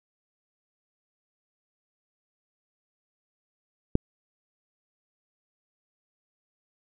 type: click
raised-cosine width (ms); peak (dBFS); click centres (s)
3; -7; 3.954
effects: none